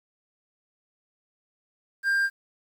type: tone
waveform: triangle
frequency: 1595 Hz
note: G6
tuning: 30 cents sharp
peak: -19 dBFS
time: 2.03-2.3 s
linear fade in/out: 50 ms
effects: 9-bit